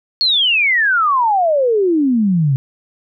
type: exponential sweep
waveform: sine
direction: down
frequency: 4401 to 129 Hz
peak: -11 dBFS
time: 0.21-2.56 s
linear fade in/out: 0 ms
effects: none